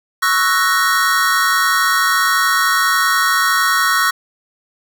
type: chord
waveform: square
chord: F# dominant seventh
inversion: second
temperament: equal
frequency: 1108.7 / 1318.5 / 1480 / 1864.7 Hz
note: C#6 / E6 / F#6 / A#6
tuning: 0 / 0 / 0 / 0 cents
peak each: -19 dBFS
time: 0.22-4.11 s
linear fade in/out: 10 ms
effects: none